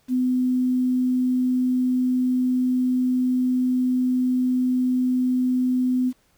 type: tone with quantisation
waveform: sine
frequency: 253 Hz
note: B3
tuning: 42 cents sharp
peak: -18 dBFS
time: 0.08-6.13 s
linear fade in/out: 50 ms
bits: 8
effects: pink hiss -63 dBFS RMS until 6.37 s